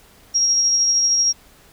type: tone with tremolo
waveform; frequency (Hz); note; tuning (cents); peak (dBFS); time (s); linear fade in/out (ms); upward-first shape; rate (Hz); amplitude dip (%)
sine; 5610; F8; +7; -13; 0.34-1.33; 20; sine; 13; 25
effects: pink hiss -50 dBFS RMS until 1.72 s